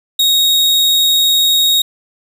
40% pulse tone, 3762 Hz, A#7, 15 cents sharp, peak -8 dBFS, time 0.19-1.82 s, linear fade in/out 5 ms, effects none

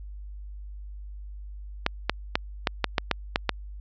clicks, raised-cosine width 0.3 ms, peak -5 dBFS, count 9, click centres 1.864 / 2.096 / 2.355 / 2.672 / 2.843 / 2.982 / 3.113 / 3.359 / 3.493 s, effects added 50 Hz sine -37 dBFS peak until 3.8 s + resampled to 16000 Hz

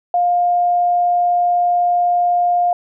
sine tone, 706 Hz, F5, 19 cents sharp, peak -12 dBFS, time 0.14-2.73 s, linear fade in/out 2 ms, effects none

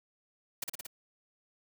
white noise with echo, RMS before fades -35 dBFS, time 0.62-0.64 s, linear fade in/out 5 ms, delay 57 ms, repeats 4, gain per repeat -2 dB, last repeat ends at 0.868 s, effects none

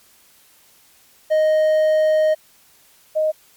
triangle / sine tone pair in turn, 622 / 622 Hz, D#5 / D#5, -1 / -1 cents, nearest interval unison, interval 0 cents, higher neither, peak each -11 / -15 dBFS, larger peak first, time 1.3-2.35 / 3.15-3.32 s, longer first, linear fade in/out 20 ms, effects white hiss -53 dBFS RMS until 3.56 s + MP3 96 kbps

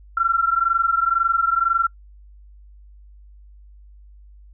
sine tone pair together, 1349 / 1371 Hz, E6 / F6, +40 / -32 cents, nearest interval unison, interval 28 cents, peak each -19 dBFS, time 0.17-1.87 s, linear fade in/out 5 ms, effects noise-tail reverb RT60 0.1 s tail -25 dB re dry + added 50 Hz sine -43 dBFS peak until 4.53 s

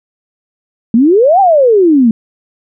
sine exponential two-way sweep, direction up then down, 216.1 to 809 to 216.1 Hz, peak -4 dBFS, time 0.94-2.11 s, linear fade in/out 2 ms, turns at 1.4 s, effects none

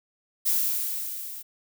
violet noise with level ramp, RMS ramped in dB -22 to -39 dBFS, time 0.45-1.43 s, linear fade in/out 20 ms, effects none

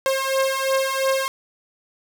sawtooth beating tone pair, 533 / 535.9 Hz, C5 / C5, +32 / +41 cents, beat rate 2.9 Hz, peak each -19 / -18 dBFS, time 0.06-1.28 s, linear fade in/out 0 ms, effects none

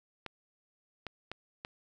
clicks, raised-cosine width 0.3 ms, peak -23 dBFS, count 4, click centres 0.263 / 1.067 / 1.316 / 1.649 s, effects none

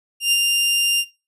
sawtooth tone with ADSR envelope, 2794 Hz, F7, in tune, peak -10 dBFS, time 0.2-1.05 s, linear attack 120 ms, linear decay 37 ms, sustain -3 dB, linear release 56 ms, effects noise-tail reverb RT60 0.3 s tail -20 dB re dry + resampled to 32000 Hz

